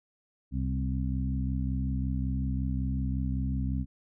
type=harmonic tone with a mistuned harmonic; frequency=65.41 Hz; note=C2; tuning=in tune; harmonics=1 / 2 / 3 / 4; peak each=-30 / -33 / -35 / -36 dBFS; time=0.51-3.86 s; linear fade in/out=50 ms; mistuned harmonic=1; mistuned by=+48 cents; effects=none